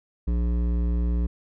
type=tone with hard clipping; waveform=sine; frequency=59 Hz; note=A#1; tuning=22 cents sharp; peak=-23 dBFS; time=0.27-1.27 s; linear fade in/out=10 ms; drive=12 dB; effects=none